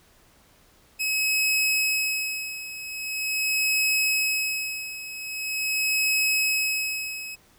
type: tone with tremolo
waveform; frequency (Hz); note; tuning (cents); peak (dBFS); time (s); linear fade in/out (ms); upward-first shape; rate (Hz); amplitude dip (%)
sawtooth; 2561; D#7; +49; -17; 0.99-7.36; 20; sine; 0.43; 80
effects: pink hiss -58 dBFS RMS until 7.58 s